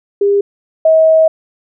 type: tone pair in turn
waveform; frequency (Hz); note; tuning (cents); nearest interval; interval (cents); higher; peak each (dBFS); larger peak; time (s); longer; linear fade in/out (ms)
sine; 402.6 / 639.1; G4 / D#5; +46 / +46; minor sixth; 800; second; -8 / -5; second; 0.21-0.41 / 0.85-1.28; second; 5
effects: none